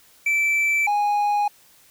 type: tone pair in turn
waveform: triangle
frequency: 2326 / 825.5 Hz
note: D7 / G#5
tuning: -17 / -11 cents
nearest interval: octave + tritone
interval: 1794 cents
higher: first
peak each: -16 dBFS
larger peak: neither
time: 0.26-0.87 / 0.87-1.48 s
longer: neither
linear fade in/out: 5 ms
effects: white hiss -54 dBFS RMS until 1.9 s